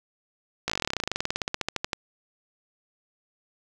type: slowing click train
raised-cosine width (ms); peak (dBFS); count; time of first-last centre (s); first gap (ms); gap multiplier
0.2; -9; 30; 0.68-1.932; 17; 1.06
effects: none